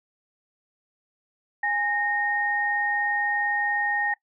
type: tone pair together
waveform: sine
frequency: 825 / 1852.1 Hz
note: G#5 / A#6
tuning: -12 / -12 cents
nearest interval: octave + major second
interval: 1400 cents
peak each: -27 / -24 dBFS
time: 1.63-4.14 s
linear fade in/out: 5 ms
effects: noise-tail reverb RT60 0.1 s tail -21 dB re dry